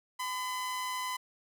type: tone with amplitude modulation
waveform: sawtooth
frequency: 1011 Hz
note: B5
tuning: 40 cents sharp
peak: -28 dBFS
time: 0.19-1.17 s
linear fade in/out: 10 ms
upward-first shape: sine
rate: 193 Hz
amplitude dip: 35%
effects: none